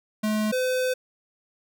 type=tone pair in turn; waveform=square; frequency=214.2 / 509.5 Hz; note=A3 / C5; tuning=-46 / -46 cents; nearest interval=octave + minor third; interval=1500 cents; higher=second; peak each=-23 dBFS; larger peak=neither; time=0.23-0.52 / 0.52-0.94 s; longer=second; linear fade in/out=10 ms; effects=none